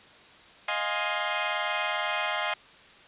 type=chord; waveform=15% pulse; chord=F minor seventh; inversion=third; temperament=equal with one note detuned; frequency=622.3 / 704.5 / 830.6 / 1046.5 Hz; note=Eb5 / F5 / Ab5 / C6; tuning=0 / +15 / 0 / 0 cents; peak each=-26 dBFS; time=0.68-2.54 s; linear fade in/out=5 ms; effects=white hiss -52 dBFS RMS until 3.07 s + resampled to 8000 Hz